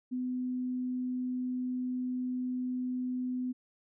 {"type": "tone", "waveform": "sine", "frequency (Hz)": 252, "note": "B3", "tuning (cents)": 35, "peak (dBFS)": -31, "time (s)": [0.11, 3.53], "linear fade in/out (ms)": 20, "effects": []}